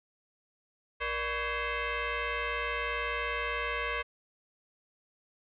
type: tone with frequency modulation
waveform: sine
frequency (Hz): 473.5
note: A#4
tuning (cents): +27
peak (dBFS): -30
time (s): 1-4.03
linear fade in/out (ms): 20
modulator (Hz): 533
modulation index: 4.4
effects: none